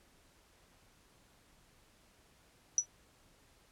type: tone with exponential decay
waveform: sine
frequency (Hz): 5900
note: F#8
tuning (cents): -6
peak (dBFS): -21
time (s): 2.78-2.86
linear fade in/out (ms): 1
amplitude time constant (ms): 16
effects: pink hiss -66 dBFS RMS until 3.71 s + low-pass 12000 Hz 12 dB/octave